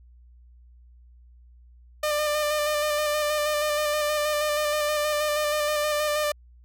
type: tone with vibrato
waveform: sawtooth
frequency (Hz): 599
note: D5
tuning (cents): +34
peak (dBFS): -19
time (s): 2.03-6.32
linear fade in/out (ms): 5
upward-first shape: square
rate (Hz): 6.3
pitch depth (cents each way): 19
effects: added 60 Hz sine -49 dBFS peak until 6.64 s